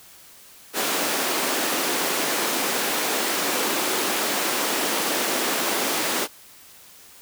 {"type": "high-pass noise", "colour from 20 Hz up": "pink", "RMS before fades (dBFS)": -24, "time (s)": [0.73, 6.28], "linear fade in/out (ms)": 50, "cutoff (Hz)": 260, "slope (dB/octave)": 24, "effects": ["white hiss -48 dBFS RMS until 7.21 s"]}